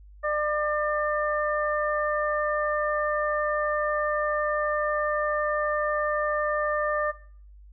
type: harmonic tone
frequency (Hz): 599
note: D5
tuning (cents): +34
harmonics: 1 / 2 / 3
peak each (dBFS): -26 / -29 / -31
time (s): 0.23-7.12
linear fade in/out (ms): 20
effects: noise-tail reverb RT60 0.5 s tail -17 dB re dry + added 50 Hz sine -46 dBFS peak until 7.72 s